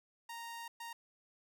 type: tone bursts at uneven times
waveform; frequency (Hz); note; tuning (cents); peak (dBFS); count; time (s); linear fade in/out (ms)
sawtooth; 930; A#5; -4; -40; 2; 0.29-0.68 / 0.8-0.93; 5
effects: none